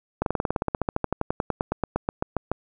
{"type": "slowing click train", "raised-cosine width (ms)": 1, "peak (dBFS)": -9, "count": 28, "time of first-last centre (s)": [0.22, 2.516], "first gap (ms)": 42, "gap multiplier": 1.05, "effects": []}